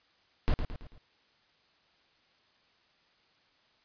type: noise with echo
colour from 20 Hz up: brown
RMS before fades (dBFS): -24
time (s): 0.48-0.54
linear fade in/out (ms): 0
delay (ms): 110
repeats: 4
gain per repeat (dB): -7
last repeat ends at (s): 0.98
effects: white hiss -67 dBFS RMS until 3.84 s + resampled to 11025 Hz

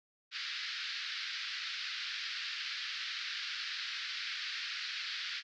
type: band-pass noise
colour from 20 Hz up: white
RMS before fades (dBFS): -40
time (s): 0.31-5.43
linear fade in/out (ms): 50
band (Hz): 1400 to 4900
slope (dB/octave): 48
effects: none

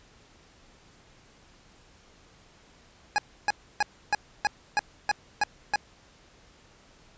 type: tone bursts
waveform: 25% pulse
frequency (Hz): 830.6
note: G#5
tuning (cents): 0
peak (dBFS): -17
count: 9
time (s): 3.16-5.758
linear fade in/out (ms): 0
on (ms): 22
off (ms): 300
effects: pink hiss -57 dBFS RMS until 7.17 s + resampled to 16000 Hz

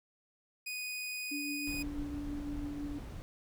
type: tone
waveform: sawtooth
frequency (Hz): 2484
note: D#7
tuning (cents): -3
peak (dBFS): -34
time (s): 0.66-1.83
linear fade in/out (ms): 10
type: tone with tremolo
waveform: sine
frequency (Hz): 290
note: D4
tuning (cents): -22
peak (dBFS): -36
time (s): 1.31-2.99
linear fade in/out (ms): 10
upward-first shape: triangle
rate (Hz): 6.1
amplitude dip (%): 35
type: noise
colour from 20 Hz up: brown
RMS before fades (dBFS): -43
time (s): 1.67-3.22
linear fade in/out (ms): 0
effects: none

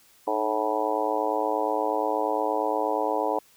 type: harmonic tone with a mistuned harmonic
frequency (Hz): 108.5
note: A2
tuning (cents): -24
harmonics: 3 / 4 / 5 / 6 / 7 / 8 / 9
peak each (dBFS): -33 / -30 / -30 / -32 / -30 / -31 / -31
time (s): 0.27-3.39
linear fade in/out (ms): 5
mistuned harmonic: 3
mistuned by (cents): -92
effects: white hiss -58 dBFS RMS until 3.56 s

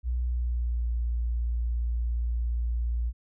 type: tone with pitch glide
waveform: sine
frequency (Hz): 60.9 to 58.62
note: B1 to A#1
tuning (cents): -24 to +10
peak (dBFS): -25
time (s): 0.03-3.13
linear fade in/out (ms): 50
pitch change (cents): -66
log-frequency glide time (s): 0.26-0.86
effects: none

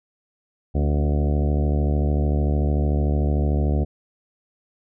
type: harmonic tone with a mistuned harmonic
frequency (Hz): 73.42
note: D2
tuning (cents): 0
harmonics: 1 / 2 / 3 / 4 / 5 / 6 / 7 / 8 / 9 / 10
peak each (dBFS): -19 / -25 / -29 / -31 / -33 / -35 / -36 / -37 / -38 / -39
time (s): 0.74-3.85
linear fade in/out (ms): 20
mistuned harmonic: 4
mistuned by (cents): -30
effects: none

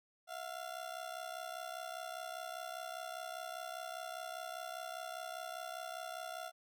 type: ring-modulated tone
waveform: 30% pulse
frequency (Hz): 691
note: F5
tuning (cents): -19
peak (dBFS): -37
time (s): 0.27-6.52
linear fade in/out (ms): 50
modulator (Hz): 32.5
effects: none

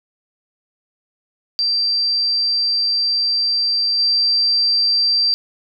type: tone with level steps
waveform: sine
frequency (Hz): 4699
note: D8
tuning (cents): 0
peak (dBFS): -15 / -13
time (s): 1.59-5.34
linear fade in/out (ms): 0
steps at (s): 3.98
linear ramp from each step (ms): 20
effects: none

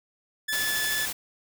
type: tone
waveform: sawtooth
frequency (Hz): 1733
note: A6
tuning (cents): -27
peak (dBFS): -23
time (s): 0.48-1.06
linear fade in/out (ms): 10
type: noise with tremolo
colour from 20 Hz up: white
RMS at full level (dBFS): -30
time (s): 0.52-1.13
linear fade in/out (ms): 10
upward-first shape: triangle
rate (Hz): 13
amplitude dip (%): 30
effects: none

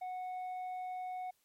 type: tone with tanh clipping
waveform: sine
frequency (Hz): 736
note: F#5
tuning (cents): -9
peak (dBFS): -39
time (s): 0.01-1.31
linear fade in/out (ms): 10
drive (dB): 4
effects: white hiss -75 dBFS RMS until 1.44 s + MP3 64 kbps

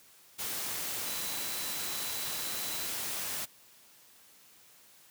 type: tone in noise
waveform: sine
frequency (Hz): 3980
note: B7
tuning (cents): +13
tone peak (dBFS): -44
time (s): 1.05-2.89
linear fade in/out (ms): 20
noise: white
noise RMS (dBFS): -36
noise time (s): 0.38-3.46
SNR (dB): -11
effects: white hiss -59 dBFS RMS until 5.1 s + high-pass 80 Hz 12 dB/octave

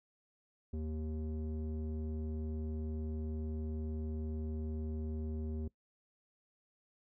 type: tone with low-pass filter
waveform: square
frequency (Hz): 77.78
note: D#2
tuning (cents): 0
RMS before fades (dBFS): -39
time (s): 0.73-5.68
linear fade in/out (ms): 5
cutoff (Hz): 330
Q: 2.2
effects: noise-tail reverb RT60 0.1 s tail -21 dB re dry

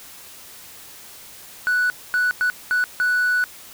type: tone bursts at uneven times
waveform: triangle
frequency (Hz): 1480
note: F#6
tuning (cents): 0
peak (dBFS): -14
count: 5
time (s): 1.67-1.9 / 2.14-2.31 / 2.41-2.5 / 2.71-2.84 / 3-3.44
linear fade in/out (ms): 0
effects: tanh soft clip ceiling -11 dBFS + white hiss -42 dBFS RMS until 3.73 s

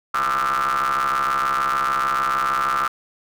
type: ring-modulated tone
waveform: 40% pulse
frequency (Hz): 66.5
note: C2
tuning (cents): +29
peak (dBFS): -15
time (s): 0.14-2.88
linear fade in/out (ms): 5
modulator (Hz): 1270
effects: none

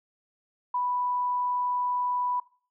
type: tone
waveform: sine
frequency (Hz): 987.8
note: B5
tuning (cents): 0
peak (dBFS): -25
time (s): 0.74-2.4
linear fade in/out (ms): 5
effects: noise-tail reverb RT60 0.4 s tail -19 dB re dry

